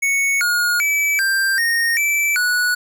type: tone with pitch steps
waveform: square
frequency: 2216 / 1435 / 2302 / 1580 / 1852 / 2322 / 1469 Hz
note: C#7 / F6 / D7 / G6 / A#6 / D7 / F#6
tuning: -1 / +47 / -35 / +13 / -12 / -20 / -13 cents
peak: -16 dBFS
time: 0.02-2.75 s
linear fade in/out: 10 ms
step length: 390 ms
effects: none